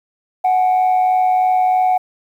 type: tone pair together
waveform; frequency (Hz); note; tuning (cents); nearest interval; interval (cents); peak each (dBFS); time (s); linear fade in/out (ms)
sine; 738.9 / 842; F#5 / G#5; -3 / +24; major second; 227; -10 / -21; 0.44-1.98; 10
effects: tanh soft clip ceiling -9 dBFS + 8-bit